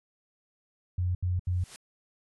sine tone bursts, 90 Hz, F#2, 47 cents flat, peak -25 dBFS, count 3, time 0.98-1.64 s, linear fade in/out 5 ms, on 170 ms, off 75 ms
white noise with exponential growth, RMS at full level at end -42 dBFS, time 1.45-1.76 s, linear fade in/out 0 ms, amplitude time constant 67 ms
effects resampled to 24000 Hz

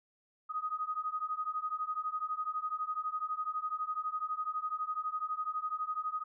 sine beating tone pair, 1244.5 / 1256.5 Hz, D#6 / D#6, 0 / +17 cents, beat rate 12 Hz, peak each -37 / -36 dBFS, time 0.49-6.24 s, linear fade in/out 20 ms, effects none

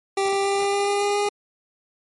25% pulse tone with pitch steps, 392 / 394.5 / 397 / 399.5 / 402.1 / 404.7 / 407.2 / 409.8 Hz, G4 / G4 / G4 / G4 / G4 / G#4 / G#4 / G#4, 0 / +11 / +22 / +33 / +44 / -45 / -34 / -23 cents, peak -16 dBFS, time 0.17-1.29 s, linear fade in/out 5 ms, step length 140 ms, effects MP3 48 kbps

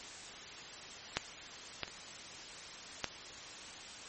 clicks, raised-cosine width 0.2 ms, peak -12 / -17 / -29 / -14 dBFS, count 4, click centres 1.17 / 1.833 / 1.879 / 3.043 s, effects white hiss -48 dBFS RMS until 4.08 s + MP3 32 kbps

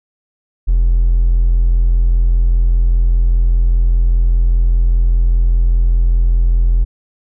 triangle tone with hard clipping, 42.51 Hz, F1, 46 cents flat, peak -8 dBFS, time 0.67-6.85 s, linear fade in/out 20 ms, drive 2 dB, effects none

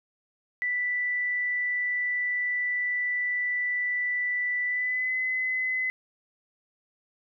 sine tone with pitch glide, 1975.5 to 2025 Hz, B6 to B6, 0 to +43 cents, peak -25 dBFS, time 0.62-5.9 s, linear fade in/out 0 ms, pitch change +43 cents, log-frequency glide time 4.65-5.13 s, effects none

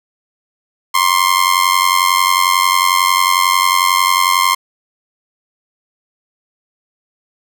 sawtooth tone with amplitude modulation, 1058 Hz, C6, 19 cents sharp, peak -3 dBFS, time 0.94-4.55 s, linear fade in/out 10 ms, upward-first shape sine, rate 91.1 Hz, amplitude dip 85%, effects none

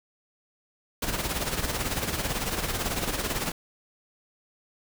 pink noise with tremolo, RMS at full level -27 dBFS, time 1.02-3.52 s, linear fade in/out 5 ms, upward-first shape sine, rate 18 Hz, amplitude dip 60%, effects none

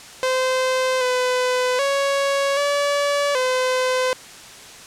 sawtooth tone with pitch steps, 516 / 503 / 556 / 573 / 511 Hz, C5 / B4 / C#5 / D5 / C5, -24 / +32 / +5 / -43 / -41 cents, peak -14 dBFS, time 0.23-4.13 s, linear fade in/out 0 ms, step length 780 ms, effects white hiss -40 dBFS RMS until 4.86 s + low-pass 8000 Hz 12 dB/octave

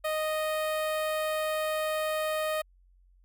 sawtooth tone with notch filter, 621 Hz, D#5, 3 cents flat, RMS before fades -30 dBFS, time 0.04-2.62 s, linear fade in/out 10 ms, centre 5900 Hz, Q 1.2, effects added 45 Hz sine -58 dBFS peak until 3.24 s

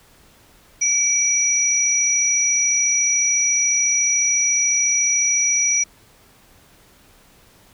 sine tone pair together, 2300 / 5833 Hz, D7 / F#8, -37 / -26 cents, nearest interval octave + major third, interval 1611 cents, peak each -23 / -16 dBFS, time 0.81-5.84 s, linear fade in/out 10 ms, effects pink hiss -52 dBFS RMS until 7.73 s

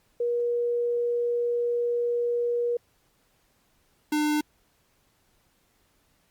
sine / square tone pair in turn, 478 / 300.6 Hz, A#4 / D4, +43 / +40 cents, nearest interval minor sixth, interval 803 cents, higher first, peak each -23 dBFS, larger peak neither, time 0.2-2.77 / 4.12-4.41 s, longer first, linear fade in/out 5 ms, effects pink hiss -67 dBFS RMS until 6.3 s + Opus 48 kbps

